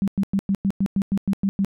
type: tone bursts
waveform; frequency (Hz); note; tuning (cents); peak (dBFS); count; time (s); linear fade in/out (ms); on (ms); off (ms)
sine; 196; G3; 0; -17; 11; 0.02-1.647; 0; 57; 100
effects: none